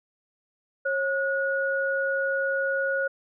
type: tone pair together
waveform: sine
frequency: 544.3 / 1453 Hz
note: C#5 / F#6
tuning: -32 / -32 cents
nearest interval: octave + perfect fourth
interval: 1700 cents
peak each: -26 dBFS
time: 0.85-3.08 s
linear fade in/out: 10 ms
effects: none